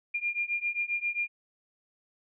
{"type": "beating tone pair", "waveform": "sine", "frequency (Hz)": [2402, 2409.5], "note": ["D7", "D7"], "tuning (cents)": [38, 44], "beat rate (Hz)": 7.5, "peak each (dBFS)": [-32, -31], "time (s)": [0.14, 1.28], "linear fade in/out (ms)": 10, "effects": []}